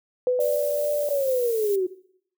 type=tone with exponential decay; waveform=sine; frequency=500 Hz; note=B4; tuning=21 cents sharp; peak=-17 dBFS; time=0.27-1.56 s; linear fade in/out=1 ms; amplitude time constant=280 ms
type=tone with vibrato; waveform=sine; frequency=587.3 Hz; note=D5; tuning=in tune; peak=-21 dBFS; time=0.39-1.09 s; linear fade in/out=2 ms; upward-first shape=triangle; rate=2.5 Hz; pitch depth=8 cents each way
type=noise; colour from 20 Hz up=violet; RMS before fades=-36 dBFS; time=0.4-1.76 s; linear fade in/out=5 ms
type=linear sweep; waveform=sine; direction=down; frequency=580 to 360 Hz; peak=-20 dBFS; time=1.1-1.87 s; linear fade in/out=10 ms
effects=noise-tail reverb RT60 0.6 s tail -17 dB re dry